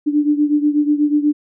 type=beating tone pair; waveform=sine; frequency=293.7 / 301.9 Hz; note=D4 / D4; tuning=0 / +48 cents; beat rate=8.2 Hz; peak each=-14 / -18 dBFS; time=0.06-1.33 s; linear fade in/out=20 ms; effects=none